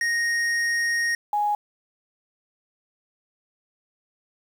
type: tone pair in turn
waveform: square / sine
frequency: 1864.7 / 830.6 Hz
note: A#6 / G#5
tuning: 0 / 0 cents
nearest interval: octave + major second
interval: 1400 cents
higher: first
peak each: -22 / -20 dBFS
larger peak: second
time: 0.01-1.15 / 1.33-1.55 s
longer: first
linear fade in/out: 2 ms
effects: low-pass 9000 Hz 12 dB/octave + 8-bit